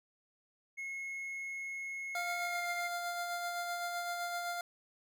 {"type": "tone with pitch glide", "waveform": "triangle", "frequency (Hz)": [2172, 2109], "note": ["C#7", "C7"], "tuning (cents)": [-36, 13], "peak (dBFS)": -37, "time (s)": [0.77, 2.89], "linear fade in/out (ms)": 20, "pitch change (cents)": -51, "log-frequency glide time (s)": [2.38, 2.65]}
{"type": "tone with tremolo", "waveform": "25% pulse", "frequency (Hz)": 698.5, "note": "F5", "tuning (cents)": 0, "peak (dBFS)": -31, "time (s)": [2.15, 4.61], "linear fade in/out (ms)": 2, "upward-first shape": "sine", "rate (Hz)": 7.8, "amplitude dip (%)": 30}
{"effects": []}